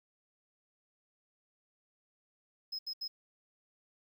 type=tone bursts; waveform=triangle; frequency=5120 Hz; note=D#8; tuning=49 cents sharp; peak=-35 dBFS; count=3; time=2.72-3.08 s; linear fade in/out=10 ms; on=70 ms; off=75 ms; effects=11-bit